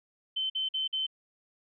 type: tone bursts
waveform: sine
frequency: 3075 Hz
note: G7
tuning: 34 cents flat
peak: -28 dBFS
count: 4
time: 0.36-1.067 s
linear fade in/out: 10 ms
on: 140 ms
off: 49 ms
effects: none